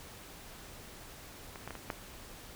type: clicks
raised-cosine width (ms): 0.5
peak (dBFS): -29 / -25 / -26 / -28 / -19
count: 5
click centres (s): 1.558 / 1.676 / 1.707 / 1.753 / 1.902
effects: pink hiss -50 dBFS RMS until 2.55 s